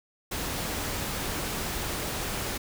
pink noise, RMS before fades -32 dBFS, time 0.31-2.58 s, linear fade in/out 10 ms, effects none

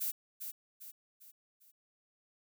violet noise with echo, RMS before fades -35 dBFS, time 0-0.12 s, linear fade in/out 20 ms, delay 400 ms, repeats 4, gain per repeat -7 dB, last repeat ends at 1.72 s, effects none

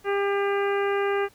harmonic tone, 400.1 Hz, G4, 35 cents sharp, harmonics 1 / 2 / 3 / 4 / 5 / 6 / 7, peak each -23 / -31 / -32 / -33 / -36 / -39 / -41 dBFS, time 0.04-1.29 s, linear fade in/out 50 ms, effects pink hiss -57 dBFS RMS until 1.34 s

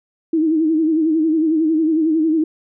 sine tone with vibrato, 317.3 Hz, D#4, 34 cents sharp, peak -13 dBFS, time 0.33-2.44 s, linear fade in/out 5 ms, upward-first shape sine, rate 11 Hz, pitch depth 71 cents each way, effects none

